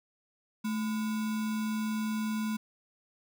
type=tone with sample-and-hold; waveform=sine; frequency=217.3 Hz; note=A3; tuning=21 cents flat; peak=-29 dBFS; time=0.64-2.57 s; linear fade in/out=10 ms; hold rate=1225 Hz; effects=none